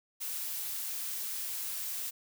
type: noise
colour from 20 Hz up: blue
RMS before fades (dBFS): -37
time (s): 0.2-2.11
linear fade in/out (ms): 20
effects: none